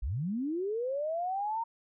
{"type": "linear sweep", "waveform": "sine", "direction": "up", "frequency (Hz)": [44.19, 932.3], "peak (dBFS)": -30, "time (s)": [0.02, 1.64], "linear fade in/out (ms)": 10, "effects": []}